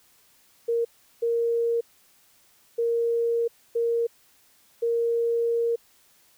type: tone bursts at uneven times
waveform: sine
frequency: 466.2 Hz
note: A#4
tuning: in tune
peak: -21 dBFS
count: 5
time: 0.68-0.85 / 1.22-1.81 / 2.78-3.48 / 3.75-4.07 / 4.82-5.76 s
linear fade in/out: 10 ms
effects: white hiss -60 dBFS RMS until 6.37 s